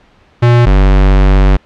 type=tone pair in turn; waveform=square; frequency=120 / 48.09 Hz; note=B2 / G1; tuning=-49 / -32 cents; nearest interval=octave + major third; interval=1583 cents; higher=first; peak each=-5 dBFS; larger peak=neither; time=0.42-0.66 / 0.66-1.57 s; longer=second; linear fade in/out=10 ms; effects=pink hiss -47 dBFS RMS until 1.65 s + low-pass 3000 Hz 12 dB/octave